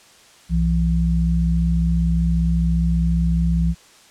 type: tone pair together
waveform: sine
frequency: 62.9 / 168.08 Hz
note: B1 / E3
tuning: +32 / +34 cents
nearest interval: octave + perfect fourth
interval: 1702 cents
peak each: -18 dBFS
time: 0.49-3.75 s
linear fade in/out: 50 ms
effects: white hiss -49 dBFS RMS until 4.1 s + low-pass 8000 Hz 12 dB/octave